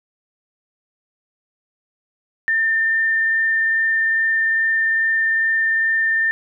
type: tone with frequency modulation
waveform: sine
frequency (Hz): 1800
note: A6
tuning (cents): +39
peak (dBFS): -15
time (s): 2.48-6.31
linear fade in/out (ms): 0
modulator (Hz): 22.4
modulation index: 0.43
effects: none